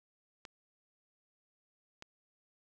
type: clicks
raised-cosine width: 0.2 ms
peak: -29 dBFS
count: 2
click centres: 0.452 / 2.024 s
effects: none